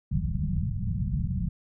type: low-pass noise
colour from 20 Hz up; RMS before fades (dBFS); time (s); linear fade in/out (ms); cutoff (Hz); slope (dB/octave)
white; -28; 0.11-1.49; 10; 200; 96
effects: none

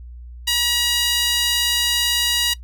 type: tone with high-pass filter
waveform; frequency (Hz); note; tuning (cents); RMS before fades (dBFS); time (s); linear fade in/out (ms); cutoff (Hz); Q
sawtooth; 958; A#5; +47; -19; 0.47-2.54; 10; 3200; 1.6
effects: noise-tail reverb RT60 0.1 s tail -20 dB re dry + added 60 Hz sine -34 dBFS peak until 2.63 s

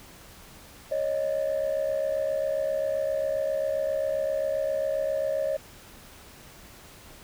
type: tone pair together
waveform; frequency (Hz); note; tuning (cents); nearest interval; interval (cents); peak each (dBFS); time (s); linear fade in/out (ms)
sine; 551.5 / 619; C#5 / D#5; -9 / -9; major second; 200; -26; 0.91-5.57; 10
effects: tanh soft clip ceiling -20 dBFS + pink hiss -49 dBFS RMS until 7.23 s

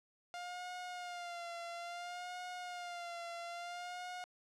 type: tone with vibrato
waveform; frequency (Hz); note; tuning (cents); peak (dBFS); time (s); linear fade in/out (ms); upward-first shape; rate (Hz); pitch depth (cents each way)
sawtooth; 703; F5; +11; -39; 0.34-4.24; 0; sine; 0.59; 48
effects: low-pass 7000 Hz 12 dB/octave

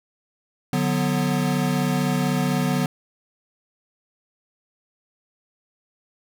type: chord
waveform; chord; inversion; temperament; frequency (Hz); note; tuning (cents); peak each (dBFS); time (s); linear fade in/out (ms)
square; B minor; first; equal with one note detuned; 146.83 / 182.66 / 246.9; D3 / F#3 / B3; 0 / -22 / 0; -25; 0.73-2.86; 2
effects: none

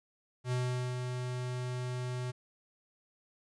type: tone with ADSR envelope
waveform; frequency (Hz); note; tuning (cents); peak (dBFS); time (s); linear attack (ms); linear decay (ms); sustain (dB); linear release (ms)
square; 125.2; B2; +24; -30; 0.44-2.32; 78; 430; -5; 19
effects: resampled to 22050 Hz + 12-bit

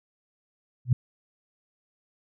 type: tone with exponential growth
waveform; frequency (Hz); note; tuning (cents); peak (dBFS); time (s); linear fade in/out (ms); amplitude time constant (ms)
sine; 124.4; B2; +13; -12; 0.85-0.93; 5; 17
effects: none

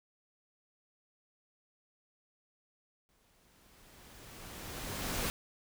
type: noise with exponential growth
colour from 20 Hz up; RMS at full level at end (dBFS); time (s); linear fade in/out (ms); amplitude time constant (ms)
pink; -33; 3.09-5.3; 0; 480
effects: none

